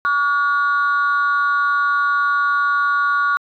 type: tone pair together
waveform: sine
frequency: 1140.5 / 1437 Hz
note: C#6 / F6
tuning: +49 / +49 cents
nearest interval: major third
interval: 400 cents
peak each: -16 dBFS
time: 0.05-3.37 s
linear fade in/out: 0 ms
effects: tanh soft clip ceiling -10 dBFS